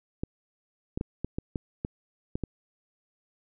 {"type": "clicks", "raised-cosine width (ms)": 3, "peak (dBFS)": -17, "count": 9, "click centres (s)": [0.235, 0.975, 1.011, 1.246, 1.385, 1.558, 1.849, 2.355, 2.437], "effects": []}